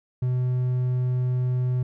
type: tone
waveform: triangle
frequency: 125.9 Hz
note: B2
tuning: 34 cents sharp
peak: -19 dBFS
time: 0.22-1.83 s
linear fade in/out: 5 ms
effects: none